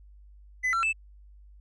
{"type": "tone with pitch steps", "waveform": "triangle", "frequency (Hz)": [2012, 1354, 2634], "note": ["B6", "E6", "E7"], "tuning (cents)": [32, 46, -2], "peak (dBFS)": -22, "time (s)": [0.63, 0.93], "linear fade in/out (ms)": 20, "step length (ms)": 100, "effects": ["added 50 Hz sine -49 dBFS peak until 1.6 s", "resampled to 22050 Hz"]}